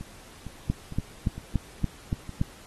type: two click trains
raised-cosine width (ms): 5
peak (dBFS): -24 / -11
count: 6 / 7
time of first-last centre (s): 0.01-2.293 / 0.7-2.414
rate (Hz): 2.19 / 3.5
effects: pink hiss -50 dBFS RMS until 2.66 s + AAC 32 kbps